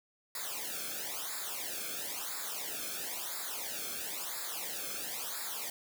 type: noise with flanger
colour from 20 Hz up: white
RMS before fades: -39 dBFS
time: 0.35-5.7 s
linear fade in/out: 2 ms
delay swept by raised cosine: 0.33 to 1.06 ms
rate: 0.99 Hz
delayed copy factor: -0.95
effects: none